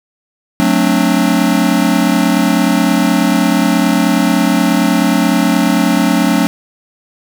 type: chord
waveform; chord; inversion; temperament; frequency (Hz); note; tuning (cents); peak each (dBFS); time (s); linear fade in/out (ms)
square; D dominant seventh; first; just; 183.54 / 220.2 / 264.3 / 293.7; F#3 / A3 / C4 / D4; -14 / +2 / +18 / 0; -16; 0.6-6.47; 0
effects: none